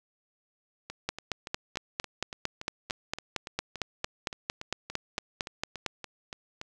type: two click trains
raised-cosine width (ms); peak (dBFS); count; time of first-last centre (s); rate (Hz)
0.2; -12 / -21; 22 / 21; 1.09-5.863 / 0.9-6.614; 4.4 / 3.5
effects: none